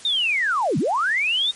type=linear two-way sweep; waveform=sine; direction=down then up; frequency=3725 to 126.7 to 3725 Hz; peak=-18 dBFS; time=0.05-1.51 s; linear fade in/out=2 ms; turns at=0.78 s; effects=white hiss -43 dBFS RMS until 1.55 s + MP3 48 kbps

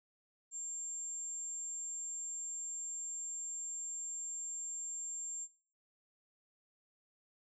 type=tone; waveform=sine; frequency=7370 Hz; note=A#8; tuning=21 cents flat; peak=-40 dBFS; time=0.51-5.48 s; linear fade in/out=50 ms; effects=noise-tail reverb RT60 0.5 s tail -19 dB re dry

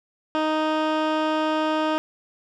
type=tone with low-pass filter; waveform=15% pulse; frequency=311.1 Hz; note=D#4; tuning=in tune; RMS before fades=-23 dBFS; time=0.35-1.98 s; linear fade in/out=0 ms; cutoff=3000 Hz; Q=0.78; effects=none

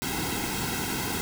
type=noise with comb filter; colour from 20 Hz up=pink; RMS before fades=-30 dBFS; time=0.02-1.21 s; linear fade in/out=0 ms; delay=1.7 ms; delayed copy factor=-0.85; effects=none

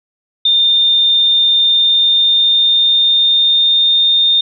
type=tone with pitch glide; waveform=sine; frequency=3618 to 3643 Hz; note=A7 to A#7; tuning=+48 to -41 cents; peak=-8 dBFS; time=0.45-4.41 s; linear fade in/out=5 ms; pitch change=+11 cents; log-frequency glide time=1.58-4.05 s; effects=none

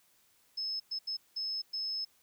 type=tone bursts at uneven times; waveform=sine; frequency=5200 Hz; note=E8; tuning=24 cents flat; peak=-33 dBFS; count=5; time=0.57-0.8 / 0.91-0.99 / 1.07-1.17 / 1.36-1.62 / 1.73-2.05 s; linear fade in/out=10 ms; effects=white hiss -68 dBFS RMS until 2.22 s

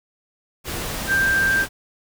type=tone in noise; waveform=sine; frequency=1578 Hz; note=G6; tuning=11 cents sharp; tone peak=-16 dBFS; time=1.07-1.66 s; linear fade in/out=50 ms; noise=pink; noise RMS=-28 dBFS; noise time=0.64-1.69 s; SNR=+9 dB; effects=none

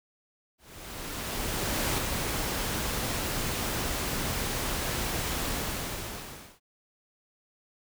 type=noise with ADSR envelope; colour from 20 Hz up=pink; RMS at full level=-28 dBFS; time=0.58-6.6 s; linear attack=1400 ms; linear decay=3 ms; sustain=-3 dB; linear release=1100 ms; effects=none

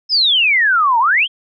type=exponential two-way sweep; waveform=sine; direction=down then up; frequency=5290 to 885 to 3341 Hz; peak=-10 dBFS; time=0.09-1.28 s; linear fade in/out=50 ms; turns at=0.99 s; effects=none

